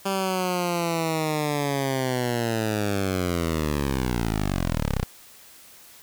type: linear sweep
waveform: 10% pulse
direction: down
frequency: 196 to 30.19 Hz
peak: -15 dBFS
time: 0.05-5.04 s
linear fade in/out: 10 ms
effects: white hiss -49 dBFS RMS until 6.02 s